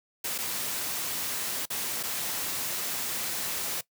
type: noise with dropouts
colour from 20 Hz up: white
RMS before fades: -32 dBFS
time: 0.24-3.81 s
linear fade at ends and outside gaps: 5 ms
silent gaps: 0.38-0.385 / 1.656-1.702 / 2.03-2.034 s
effects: noise-tail reverb RT60 0.1 s tail -19 dB re dry + high-pass 100 Hz 12 dB/octave